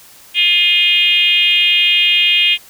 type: tone with frequency modulation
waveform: sine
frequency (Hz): 2849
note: F7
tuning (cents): +34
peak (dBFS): -9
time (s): 0.34-2.58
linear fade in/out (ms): 50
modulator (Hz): 371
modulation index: 1.5
effects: white hiss -42 dBFS RMS until 2.69 s